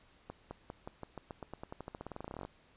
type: accelerating click train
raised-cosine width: 1 ms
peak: -28 dBFS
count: 28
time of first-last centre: 0.3-2.45 s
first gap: 210 ms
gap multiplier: 0.91
effects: pink hiss -65 dBFS RMS until 2.76 s + resampled to 8000 Hz